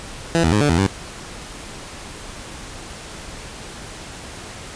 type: tone with pitch steps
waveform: 15% pulse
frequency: 166.8 / 81 / 105 / 146.6 / 83.4 / 96.9 Hz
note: E3 / E2 / G#2 / D3 / E2 / G2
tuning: +21 / -30 / +19 / -3 / +21 / -20 cents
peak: -8 dBFS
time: 0.35-0.866 s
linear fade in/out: 0 ms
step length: 86 ms
effects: pink hiss -35 dBFS RMS until 4.75 s + resampled to 22050 Hz